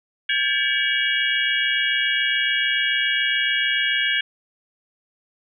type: tone cluster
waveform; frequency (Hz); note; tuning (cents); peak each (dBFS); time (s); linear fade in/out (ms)
sine; 1595 / 1722 / 2276 / 2869 / 3307; G6 / A6 / C#7 / F7 / G#7; +30 / -38 / +45 / +46 / -8; -25; 0.29-4.21; 5
effects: none